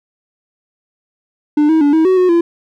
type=tone with pitch steps; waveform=triangle; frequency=297.6 / 319.2 / 288.3 / 319.9 / 373.9 / 365.4 / 339.9 Hz; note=D4 / D#4 / D4 / D#4 / F#4 / F#4 / F4; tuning=+23 / +44 / -32 / +48 / +18 / -22 / -47 cents; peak=-6 dBFS; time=1.57-2.41 s; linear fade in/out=5 ms; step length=120 ms; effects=none